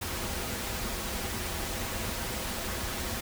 pink noise with comb filter, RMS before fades -34 dBFS, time 0.01-3.21 s, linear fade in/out 10 ms, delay 6.8 ms, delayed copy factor -0.5, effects none

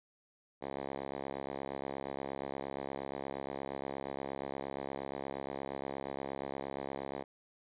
5% pulse tone with band-pass filter, 68.5 Hz, C#2, 20 cents flat, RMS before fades -41 dBFS, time 0.61-7.24 s, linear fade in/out 20 ms, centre 590 Hz, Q 0.58, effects resampled to 8000 Hz

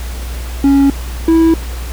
triangle tone pair in turn, 277.2 / 327.1 Hz, C#4 / E4, 0 / -13 cents, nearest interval minor third, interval 287 cents, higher second, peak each -4 dBFS, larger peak neither, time 0.64-0.9 / 1.28-1.54 s, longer neither, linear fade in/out 2 ms, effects added 60 Hz sine -20 dBFS peak until 1.92 s + pink hiss -31 dBFS RMS until 1.92 s

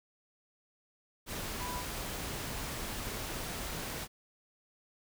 sine tone in noise, 987.8 Hz, B5, in tune, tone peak -39 dBFS, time 1.58-1.84 s, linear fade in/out 50 ms, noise pink, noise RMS -39 dBFS, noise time 1.26-4.08 s, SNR -3 dB, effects none

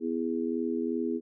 harmonic tone, 82.7 Hz, E2, 6 cents sharp, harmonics 3 / 4 / 5, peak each -31 / -32 / -33 dBFS, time 0-1.21 s, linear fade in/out 50 ms, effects none

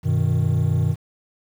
triangle chord, G augmented, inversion none, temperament equal with one note detuned, 95.98 / 123.47 / 155.56 Hz, G2 / B2 / D#3, -36 / 0 / 0 cents, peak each -19 dBFS, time 0.03-0.96 s, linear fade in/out 50 ms, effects tanh soft clip ceiling -7 dBFS + 8-bit

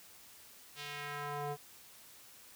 square tone with band-pass filter sweep, 145.5 Hz, D3, 16 cents flat, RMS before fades -41 dBFS, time 0.75-1.57 s, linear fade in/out 50 ms, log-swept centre 3800 to 600 Hz, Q 1.3, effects white hiss -57 dBFS RMS until 2.55 s

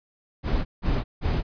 brown noise bursts, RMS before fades -23 dBFS, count 3, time 0.43-1.43 s, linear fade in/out 50 ms, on 220 ms, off 170 ms, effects resampled to 11025 Hz

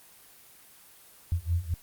sine tone cluster, 81.1 / 85.8 / 90.2 Hz, E2 / F2 / F#2, -28 / -30 / -44 cents, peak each -33 / -28 / -34 dBFS, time 1.32-1.74 s, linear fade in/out 0 ms, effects white hiss -54 dBFS RMS until 1.82 s + Opus 24 kbps

